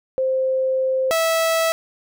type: tone pair in turn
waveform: sine / sawtooth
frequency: 523.3 / 653.6 Hz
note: C5 / E5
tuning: 0 / -15 cents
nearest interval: major third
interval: 385 cents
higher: second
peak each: -17 / -13 dBFS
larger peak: second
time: 0.18-1.11 / 1.11-1.72 s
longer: first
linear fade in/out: 0 ms
effects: none